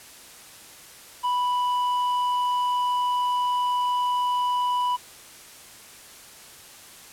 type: tone with low-pass filter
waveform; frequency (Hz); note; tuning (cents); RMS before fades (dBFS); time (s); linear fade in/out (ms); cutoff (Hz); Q
square; 987; B5; -1; -24; 1.23-4.97; 20; 2000; 1.8
effects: white hiss -46 dBFS RMS until 7.12 s + low-pass 12000 Hz 12 dB/octave